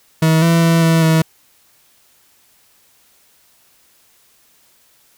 40% pulse tone with pitch steps, 160.1 / 166.7 / 165.8 / 163.7 / 160.6 Hz, D#3 / E3 / E3 / E3 / E3, +50 / +20 / +10 / -12 / -45 cents, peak -9 dBFS, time 0.22-1.22 s, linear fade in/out 5 ms, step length 200 ms, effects white hiss -54 dBFS RMS until 5.17 s

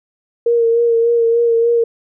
sine tone with vibrato, 465.2 Hz, A#4, 4 cents flat, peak -10 dBFS, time 0.46-1.84 s, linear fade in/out 5 ms, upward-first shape sine, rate 3.4 Hz, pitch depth 26 cents each way, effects none

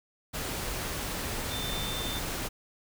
sine tone in noise, 3569 Hz, A7, 24 cents sharp, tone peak -36 dBFS, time 1.5-2.2 s, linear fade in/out 20 ms, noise pink, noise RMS -34 dBFS, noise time 0.33-2.49 s, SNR -5 dB, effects none

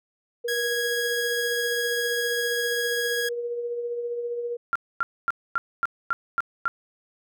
sine tone with tremolo, 476.9 Hz, A#4, 39 cents sharp, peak -25 dBFS, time 0.44-4.57 s, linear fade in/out 10 ms, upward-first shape triangle, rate 15 Hz, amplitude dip 45%
sawtooth tone, 1654 Hz, G#6, 8 cents flat, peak -22 dBFS, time 0.48-3.29 s, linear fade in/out 5 ms
sine tone bursts, 1383 Hz, F6, 17 cents flat, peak -20 dBFS, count 8, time 4.73-6.68 s, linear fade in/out 0 ms, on 25 ms, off 250 ms
effects none

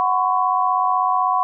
sine chord, F# suspended fourth, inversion none, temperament equal with one note detuned, 740 / 1012.6 / 1108.7 Hz, F#5 / B5 / C#6, 0 / +43 / 0 cents, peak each -20 dBFS, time 0-1.43 s, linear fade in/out 0 ms, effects none

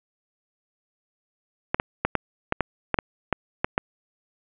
clicks, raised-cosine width 0.5 ms, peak -5 dBFS, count 11, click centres 1.745 / 1.799 / 2.05 / 2.153 / 2.524 / 2.607 / 2.943 / 2.988 / 3.327 / 3.645 / 3.779 s, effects resampled to 8000 Hz + 7-bit

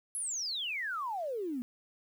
sine exponential sweep, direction down, 11180 to 233.1 Hz, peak -33 dBFS, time 0.15-1.62 s, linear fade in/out 0 ms, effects 10-bit

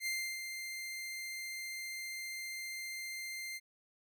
sawtooth tone with ADSR envelope, 2095 Hz, C7, 2 cents sharp, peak -30 dBFS, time 0-3.6 s, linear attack 66 ms, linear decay 320 ms, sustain -7 dB, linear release 37 ms, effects none

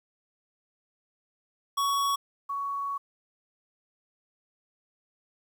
square / sine tone pair in turn, 1119 / 1119 Hz, C#6 / C#6, +16 / +16 cents, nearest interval unison, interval 0 cents, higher neither, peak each -25 / -29 dBFS, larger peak first, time 1.77-2.16 / 2.49-2.98 s, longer second, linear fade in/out 10 ms, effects 10-bit

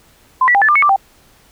sine tone with pitch steps, 1028 / 1952 / 800 / 1742 / 1193 / 2204 / 1177 / 782 Hz, C6 / B6 / G5 / A6 / D6 / C#7 / D6 / G5, -31 / -21 / +35 / -18 / +27 / -11 / +3 / -4 cents, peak -8 dBFS, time 0.41-0.962 s, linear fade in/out 5 ms, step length 69 ms, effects pink hiss -50 dBFS RMS until 1.51 s

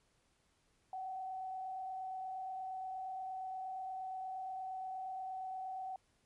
sine tone with frequency modulation, 755 Hz, F#5, 35 cents sharp, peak -40 dBFS, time 0.93-5.96 s, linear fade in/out 2 ms, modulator 28.5 Hz, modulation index 0.44, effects pink hiss -75 dBFS RMS until 6.25 s + resampled to 24000 Hz

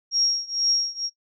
sine tone with tremolo, 5588 Hz, F8, in tune, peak -17 dBFS, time 0.11-1.1 s, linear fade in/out 50 ms, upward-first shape triangle, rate 2.1 Hz, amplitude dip 95%, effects noise-tail reverb RT60 0.1 s tail -19 dB re dry

